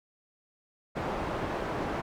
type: low-pass noise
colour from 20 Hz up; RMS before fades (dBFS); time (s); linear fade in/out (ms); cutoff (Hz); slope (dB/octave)
white; -33; 0.95-2.02; 20; 890; 12
effects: none